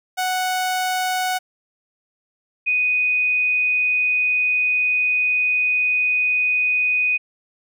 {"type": "tone pair in turn", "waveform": ["sawtooth", "sine"], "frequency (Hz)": [740, 2489], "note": ["F#5", "D#7"], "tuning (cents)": [0, 0], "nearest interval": "octave + major sixth", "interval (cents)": 2100, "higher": "second", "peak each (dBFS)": -16, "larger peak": "neither", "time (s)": [[0.17, 1.39], [2.66, 7.18]], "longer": "second", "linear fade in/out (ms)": 20, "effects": []}